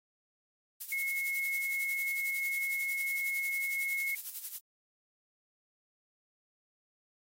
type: noise with tremolo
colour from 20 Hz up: violet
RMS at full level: -37 dBFS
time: 0.8-4.59 s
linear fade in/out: 10 ms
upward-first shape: sine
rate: 11 Hz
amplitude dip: 70%
type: tone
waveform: sine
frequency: 2173 Hz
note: C#7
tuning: 35 cents flat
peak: -31 dBFS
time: 0.92-4.15 s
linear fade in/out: 2 ms
effects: AAC 48 kbps